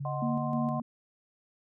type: tone with pitch glide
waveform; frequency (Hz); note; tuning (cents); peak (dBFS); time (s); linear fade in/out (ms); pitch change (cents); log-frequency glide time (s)
sine; 140.4 to 145.35; C#3 to D3; +22 to -18; -33; 0-0.8; 10; +60; 0.22-0.35
type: chord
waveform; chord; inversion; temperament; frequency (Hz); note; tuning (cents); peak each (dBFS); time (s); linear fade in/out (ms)
sine; C diminished; first; equal; 622.3 / 740 / 1046.5; Eb5 / Gb5 / C6; 0 / 0 / 0; -37; 0.05-0.8; 2
type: tone with tremolo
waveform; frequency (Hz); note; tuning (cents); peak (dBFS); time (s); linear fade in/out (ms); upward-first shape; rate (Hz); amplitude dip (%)
sine; 233.3; A#3; +2; -28; 0.22-0.82; 5; square; 3.2; 45
effects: none